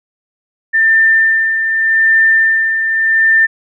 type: tone with tremolo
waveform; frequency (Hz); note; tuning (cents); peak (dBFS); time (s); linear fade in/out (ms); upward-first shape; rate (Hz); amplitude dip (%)
sine; 1792; A6; +31; -6; 0.73-3.47; 20; sine; 0.84; 50
effects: none